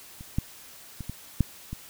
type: clicks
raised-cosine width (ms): 5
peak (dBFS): -29 / -12 / -23 / -21 / -8 / -21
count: 6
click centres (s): 0.209 / 0.385 / 1.007 / 1.096 / 1.407 / 1.73
effects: white hiss -48 dBFS RMS until 1.89 s